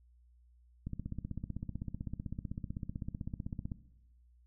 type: click train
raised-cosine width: 5 ms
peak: -26 dBFS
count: 46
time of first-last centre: 0.87-3.718 s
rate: 15.8 Hz
effects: noise-tail reverb RT60 1.0 s tail -17 dB re dry + added 60 Hz sine -61 dBFS peak until 4.46 s